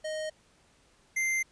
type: tone pair in turn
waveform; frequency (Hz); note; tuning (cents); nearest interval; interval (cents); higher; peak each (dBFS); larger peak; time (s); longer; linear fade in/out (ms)
square; 622.3 / 2087; D#5 / C7; 0 / -5; octave + major sixth; 2095; second; -33 / -27; second; 0.04-0.3 / 1.16-1.43; second; 10
effects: pink hiss -64 dBFS RMS until 1.51 s + resampled to 22050 Hz